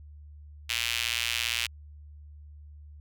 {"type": "tone with high-pass filter", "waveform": "sawtooth", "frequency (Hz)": 117.4, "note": "A#2", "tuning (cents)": 13, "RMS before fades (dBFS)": -30, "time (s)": [0.69, 1.67], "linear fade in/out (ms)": 10, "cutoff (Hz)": 2700, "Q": 2.4, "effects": ["added 74 Hz sine -45 dBFS peak until 3 s"]}